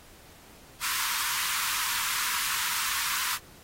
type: high-pass noise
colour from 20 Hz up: pink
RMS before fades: -30 dBFS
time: 0.8-3.39 s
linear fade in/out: 50 ms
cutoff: 940 Hz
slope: 96 dB/octave
effects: pink hiss -53 dBFS RMS until 3.63 s + AAC 48 kbps